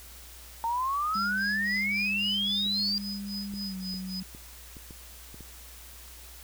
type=exponential sweep; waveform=sine; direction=up; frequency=903 to 4831 Hz; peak=-26 dBFS; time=0.64-2.98 s; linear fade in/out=0 ms
type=tone with tremolo; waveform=sine; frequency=5000 Hz; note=D#8; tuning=8 cents sharp; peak=-34 dBFS; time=1.14-4.2 s; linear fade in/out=2 ms; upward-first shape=sine; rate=3.7 Hz; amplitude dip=100%
type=tone with pitch glide; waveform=sine; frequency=201 to 187.54 Hz; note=G3 to F#3; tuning=+44 to +24 cents; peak=-34 dBFS; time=1.15-4.23 s; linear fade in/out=5 ms; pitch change=-120 cents; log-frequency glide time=3.63-3.76 s
type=clicks; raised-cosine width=3 ms; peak=-33 dBFS; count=8; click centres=2.664 / 3.539 / 3.941 / 4.349 / 4.768 / 4.908 / 5.344 / 5.407 s
effects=added 60 Hz sine -49 dBFS peak until 6.43 s + white hiss -49 dBFS RMS until 6.43 s